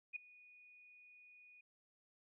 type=tone with ADSR envelope; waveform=sine; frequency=2466 Hz; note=D#7; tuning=16 cents flat; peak=-38 dBFS; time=0.13-1.61 s; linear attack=30 ms; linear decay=6 ms; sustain=-22 dB; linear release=5 ms; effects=none